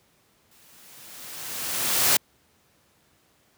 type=noise with exponential growth; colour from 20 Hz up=white; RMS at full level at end=-18 dBFS; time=0.51-2.17 s; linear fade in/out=5 ms; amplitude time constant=360 ms; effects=pink hiss -63 dBFS RMS until 3.57 s + high-pass 80 Hz 12 dB/octave